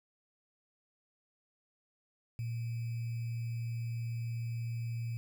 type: tone with sample-and-hold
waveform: sine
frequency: 116.54 Hz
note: A#2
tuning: in tune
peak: -34 dBFS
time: 2.39-5.17 s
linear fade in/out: 0 ms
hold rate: 2450 Hz
effects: none